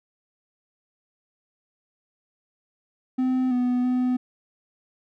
triangle tone with pitch steps, 256.8 / 247.9 / 251.3 Hz, C4 / B3 / B3, -32 / +7 / +30 cents, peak -18 dBFS, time 3.18-4.17 s, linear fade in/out 10 ms, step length 330 ms, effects none

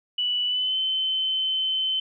sine tone with pitch glide, 2960 to 3066 Hz, F#7 to G7, 0 to -39 cents, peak -22 dBFS, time 0.18-2 s, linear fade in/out 5 ms, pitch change +61 cents, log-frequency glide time 0.46-0.77 s, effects none

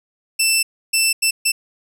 15% pulse tone bursts at uneven times, 2665 Hz, E7, 18 cents sharp, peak -7 dBFS, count 4, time 0.39-0.63 / 0.93-1.13 / 1.22-1.31 / 1.45-1.52 s, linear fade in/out 10 ms, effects none

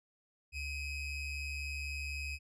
square ring-modulated tone, 1238 Hz, D#6, 9 cents flat, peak -35 dBFS, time 0.52-2.39 s, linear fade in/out 50 ms, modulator 1310 Hz, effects low-pass 9000 Hz 12 dB/octave

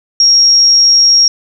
sine tone, 5588 Hz, F8, in tune, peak -4 dBFS, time 0.2-1.28 s, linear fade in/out 2 ms, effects none

